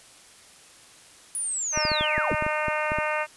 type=linear sweep; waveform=sine; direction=down; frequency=9956 to 55 Hz; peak=-26 dBFS; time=1.35-2.35 s; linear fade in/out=0 ms
type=harmonic tone; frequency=304.9 Hz; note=D#4; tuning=35 cents flat; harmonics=2 / 3 / 4 / 5 / 6 / 7 / 8 / 9; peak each=-29 / -31 / -32 / -33 / -34 / -34 / -35 / -36 dBFS; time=1.72-3.27 s; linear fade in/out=50 ms
type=clicks; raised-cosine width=3 ms; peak=-19 dBFS; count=11; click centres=1.775 / 1.852 / 1.917 / 2.01 / 2.18 / 2.316 / 2.424 / 2.465 / 2.683 / 2.919 / 2.986 s
effects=white hiss -51 dBFS RMS until 3.36 s + resampled to 24000 Hz